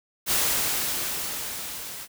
white noise with level ramp, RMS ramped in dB -22 to -38 dBFS, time 0.26-2.08 s, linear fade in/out 50 ms, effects none

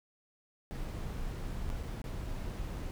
brown noise with dropouts, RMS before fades -38 dBFS, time 0.71-2.91 s, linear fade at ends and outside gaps 0 ms, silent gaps 1.692-1.701 / 1.829-1.834 / 2.017-2.041 s, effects none

